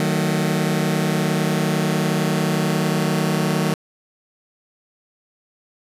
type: chord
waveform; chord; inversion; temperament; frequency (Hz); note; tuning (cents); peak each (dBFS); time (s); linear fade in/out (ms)
sawtooth; D# diminished; none; just; 155.56 / 186.68 / 224; D#3 / F#3 / A3; 0 / +16 / +31; -17 / -18 / -21; 0-3.74; 2
effects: resampled to 32000 Hz